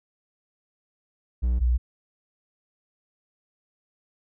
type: tone pair in turn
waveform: triangle / sine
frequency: 60.6 / 60.6 Hz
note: B1 / B1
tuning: -32 / -32 cents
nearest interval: unison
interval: 0 cents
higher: neither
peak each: -18 dBFS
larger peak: neither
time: 1.42-1.6 / 1.6-1.78 s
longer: neither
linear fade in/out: 20 ms
effects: none